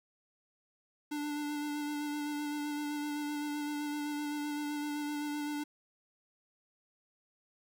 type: tone with vibrato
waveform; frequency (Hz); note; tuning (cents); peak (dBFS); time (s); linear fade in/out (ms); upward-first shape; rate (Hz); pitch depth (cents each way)
square; 294.8; D4; +7; -35; 1.11-5.64; 10; sine; 7.8; 18
effects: 11-bit